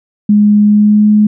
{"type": "tone with pitch glide", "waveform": "sine", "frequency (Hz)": [208.1, 211], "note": ["G#3", "G#3"], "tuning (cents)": [4, 28], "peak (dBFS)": -4, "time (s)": [0.29, 1.27], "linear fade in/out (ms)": 5, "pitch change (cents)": 24, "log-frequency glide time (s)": [0.63, 1.1], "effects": []}